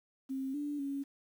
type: tone with pitch steps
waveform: sine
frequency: 266.6 / 291.5 / 278.2 Hz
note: C4 / D4 / C#4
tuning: +33 / -13 / +6 cents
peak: -34 dBFS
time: 0.29-1.04 s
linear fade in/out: 20 ms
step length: 250 ms
effects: 10-bit